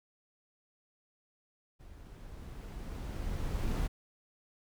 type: noise with level ramp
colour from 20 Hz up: brown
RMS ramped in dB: -52 to -31 dBFS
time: 1.79-3.88 s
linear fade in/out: 20 ms
effects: none